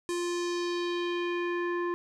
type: tone with low-pass filter sweep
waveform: square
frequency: 349.2 Hz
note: F4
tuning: in tune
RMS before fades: -31 dBFS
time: 0.09-1.94 s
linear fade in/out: 0 ms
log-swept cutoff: 8800 to 1400 Hz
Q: 2
effects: none